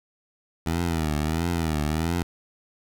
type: tone with vibrato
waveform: 15% pulse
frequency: 80.2 Hz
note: E2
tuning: 47 cents flat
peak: -17 dBFS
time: 0.66-2.23 s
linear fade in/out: 5 ms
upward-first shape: triangle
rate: 1.5 Hz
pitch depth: 150 cents each way
effects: none